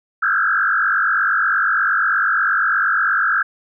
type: tone with frequency modulation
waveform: sine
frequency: 1480 Hz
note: F#6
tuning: in tune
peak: -14 dBFS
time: 0.22-3.43 s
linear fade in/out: 10 ms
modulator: 48.4 Hz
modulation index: 3.7
effects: none